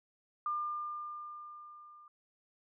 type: tone with level ramp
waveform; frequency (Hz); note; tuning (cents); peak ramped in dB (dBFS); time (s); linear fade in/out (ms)
sine; 1200; D6; +37; -31 to -54; 0.46-2.08; 2
effects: none